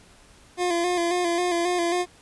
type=tone with vibrato; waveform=25% pulse; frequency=349.2 Hz; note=F4; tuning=in tune; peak=-18 dBFS; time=0.57-2.06 s; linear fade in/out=50 ms; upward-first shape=square; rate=3.7 Hz; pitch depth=39 cents each way; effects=pink hiss -53 dBFS RMS until 2.21 s + resampled to 24000 Hz